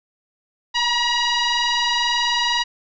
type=tone with frequency modulation; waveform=sine; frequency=970 Hz; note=B5; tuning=31 cents flat; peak=-17 dBFS; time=0.74-2.64 s; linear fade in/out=20 ms; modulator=959 Hz; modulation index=4.1; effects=none